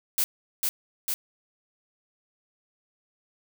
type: noise with echo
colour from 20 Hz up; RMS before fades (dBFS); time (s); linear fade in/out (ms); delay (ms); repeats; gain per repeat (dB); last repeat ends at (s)
blue; -24; 0.18-0.24; 0; 450; 2; -2; 1.14
effects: none